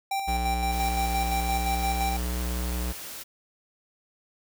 square tone with tremolo, 784 Hz, G5, in tune, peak -26 dBFS, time 0.11-2.17 s, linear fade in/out 5 ms, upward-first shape square, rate 5.8 Hz, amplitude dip 40%
square tone with pitch glide, 60.1 to 61.26 Hz, B1 to B1, -46 to -13 cents, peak -28 dBFS, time 0.27-2.93 s, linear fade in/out 20 ms, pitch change +33 cents, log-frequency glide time 0.74-2.44 s
white noise, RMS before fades -39 dBFS, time 0.71-3.24 s, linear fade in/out 20 ms
effects none

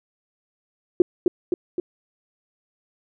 sine tone with echo, 355.2 Hz, F4, 29 cents sharp, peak -9 dBFS, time 1-1.02 s, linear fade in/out 2 ms, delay 260 ms, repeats 3, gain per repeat -4 dB, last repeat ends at 1.8 s, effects none

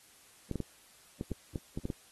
clicks, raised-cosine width 3 ms, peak -21 dBFS, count 9, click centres 0.513 / 0.557 / 0.603 / 1.211 / 1.317 / 1.558 / 1.775 / 1.854 / 1.902 s, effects white hiss -60 dBFS RMS until 2.11 s + AAC 32 kbps

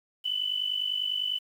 sine tone pair together, 2979 / 3029 Hz, F#7 / F#7, +11 / +40 cents, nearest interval unison, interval 29 cents, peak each -29 / -31 dBFS, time 0.24-1.39 s, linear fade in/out 20 ms, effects 9-bit

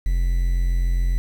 triangle tone with quantisation, 43.65 Hz, F1, in tune, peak -15 dBFS, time 0.06-1.18 s, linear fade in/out 0 ms, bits 7, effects none

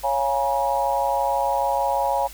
sine chord, Bb minor seventh, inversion first, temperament equal with one note detuned, 554.4 / 698.5 / 830.6 / 956.9 Hz, Db5 / F5 / Ab5 / Bb5, 0 / 0 / 0 / +45 cents, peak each -25 / -27 / -23 / -25 dBFS, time 0.03-2.28 s, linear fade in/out 20 ms, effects added 50 Hz sine -42 dBFS peak until 2.33 s + white hiss -43 dBFS RMS until 2.33 s

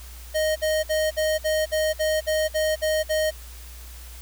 square tone bursts, 622.3 Hz, D#5, in tune, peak -21 dBFS, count 11, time 0.34-3.31 s, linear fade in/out 20 ms, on 220 ms, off 55 ms, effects added 60 Hz sine -39 dBFS peak until 4.21 s + white hiss -46 dBFS RMS until 4.21 s

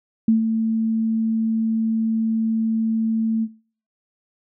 sine tone with ADSR envelope, 223.3 Hz, A3, 26 cents sharp, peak -11 dBFS, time 0.28-3.48 s, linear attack 4 ms, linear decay 120 ms, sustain -7 dB, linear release 50 ms, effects noise-tail reverb RT60 0.5 s tail -24 dB re dry

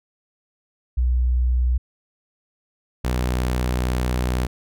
sine / sawtooth tone pair in turn, 61.74 / 62.07 Hz, B1 / B1, 0 / +9 cents, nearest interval unison, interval 9 cents, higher second, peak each -16 dBFS, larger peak neither, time 0.97-1.78 / 3.04-4.47 s, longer second, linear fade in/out 10 ms, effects none

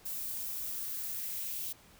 violet noise with high-pass filter sweep, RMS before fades -38 dBFS, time 0.05-1.73 s, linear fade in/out 10 ms, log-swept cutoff 520 to 3000 Hz, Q 2.2, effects pink hiss -59 dBFS RMS until 1.99 s

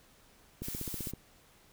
click train, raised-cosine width 3 ms, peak -26 dBFS, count 9, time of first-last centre 0.62-1.136 s, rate 15.5 Hz
blue noise, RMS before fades -41 dBFS, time 0.62-1.12 s, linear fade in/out 20 ms
effects pink hiss -62 dBFS RMS until 1.72 s

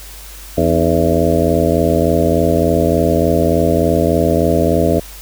harmonic tone with a mistuned harmonic, 83.4 Hz, E2, 21 cents sharp, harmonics 1 / 2 / 3 / 4 / 5 / 6 / 7 / 8, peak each -19 / -19 / -19 / -19 / -19 / -19 / -19 / -19 dBFS, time 0.57-5 s, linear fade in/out 10 ms, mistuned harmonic 4, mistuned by -93 cents, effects added 50 Hz sine -34 dBFS peak until 5.21 s + white hiss -36 dBFS RMS until 5.21 s

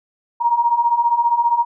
sine beating tone pair, 932.3 / 947.3 Hz, A#5 / A#5, 0 / +28 cents, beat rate 15 Hz, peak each -19 / -15 dBFS, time 0.4-1.65 s, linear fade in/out 20 ms, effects none

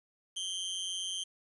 sawtooth tone with amplitude modulation, 3136 Hz, G7, in tune, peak -28 dBFS, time 0.36-1.24 s, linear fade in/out 10 ms, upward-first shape sine, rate 183 Hz, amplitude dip 70%, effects resampled to 24000 Hz + 10-bit

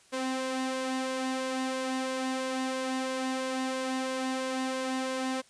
sawtooth tone with flanger, 260.7 Hz, C4, 6 cents flat, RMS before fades -32 dBFS, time 0.12-5.42 s, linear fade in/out 20 ms, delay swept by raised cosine 1.8 to 2.8 ms, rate 3 Hz, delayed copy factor +0.5, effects white hiss -60 dBFS RMS until 5.49 s + resampled to 22050 Hz

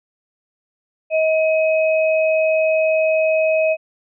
sine tone pair together, 633.8 / 2535 Hz, D#5 / D#7, +32 / +32 cents, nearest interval 2 octaves, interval 2400 cents, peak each -14 / -23 dBFS, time 1.1-3.77 s, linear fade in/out 50 ms, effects none

